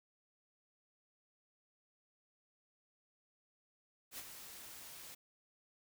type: noise with ADSR envelope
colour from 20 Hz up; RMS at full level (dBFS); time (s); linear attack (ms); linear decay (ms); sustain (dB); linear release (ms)
white; -45; 4.11-5.15; 70; 44; -7; 10
effects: none